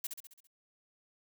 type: noise with echo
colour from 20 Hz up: blue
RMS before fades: -36 dBFS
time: 0.04-0.07 s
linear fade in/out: 5 ms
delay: 67 ms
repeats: 6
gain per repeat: -5 dB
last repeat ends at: 0.472 s
effects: none